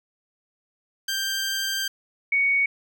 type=tone pair in turn; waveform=15% pulse / sine; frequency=1578 / 2232 Hz; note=G6 / C#7; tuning=+11 / +11 cents; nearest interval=tritone; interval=600 cents; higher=second; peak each=-18 dBFS; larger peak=neither; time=1.08-1.88 / 2.32-2.66 s; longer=first; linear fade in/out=5 ms; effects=none